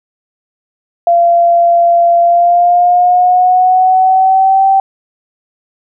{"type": "tone with pitch glide", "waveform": "sine", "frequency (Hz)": [687, 775.6], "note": ["F5", "G5"], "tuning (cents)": [-29, -19], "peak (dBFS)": -5, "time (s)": [1.07, 4.8], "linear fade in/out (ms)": 2, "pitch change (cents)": 210, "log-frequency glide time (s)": [2.21, 4.66], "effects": []}